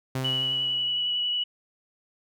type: tone with exponential decay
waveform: sawtooth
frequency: 130.81 Hz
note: C3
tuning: in tune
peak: -22 dBFS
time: 0.15-1.3 s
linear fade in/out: 5 ms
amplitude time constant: 250 ms
type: tone with vibrato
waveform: sine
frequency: 2942 Hz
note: F#7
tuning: 11 cents flat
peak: -24 dBFS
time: 0.24-1.44 s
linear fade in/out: 10 ms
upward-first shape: sine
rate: 11 Hz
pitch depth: 13 cents each way
effects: none